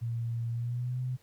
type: tone with pitch glide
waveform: sine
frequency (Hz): 116.54 to 127.09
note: A#2 to C3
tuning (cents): 0 to -50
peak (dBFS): -30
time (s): 0.01-1.17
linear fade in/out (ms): 20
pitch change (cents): +150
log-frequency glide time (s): 0.51-1.01
effects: pink hiss -65 dBFS RMS until 1.22 s